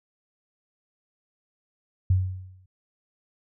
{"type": "tone with exponential decay", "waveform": "sine", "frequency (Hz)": 93, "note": "F#2", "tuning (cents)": 9, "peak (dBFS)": -15, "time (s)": [2.1, 2.66], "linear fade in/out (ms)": 5, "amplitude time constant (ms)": 120, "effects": []}